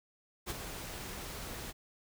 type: noise with ADSR envelope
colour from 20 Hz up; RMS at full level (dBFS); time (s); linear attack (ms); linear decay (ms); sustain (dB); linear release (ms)
pink; -36; 0.46-1.73; 39; 30; -7; 32
effects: none